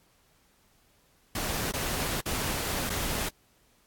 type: noise with dropouts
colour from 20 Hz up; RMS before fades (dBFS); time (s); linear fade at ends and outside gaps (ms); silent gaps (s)
pink; -31; 1.35-3.29; 5; 1.715-1.736 / 2.208-2.258 / 2.896-2.9
effects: pink hiss -65 dBFS RMS until 3.86 s + AAC 64 kbps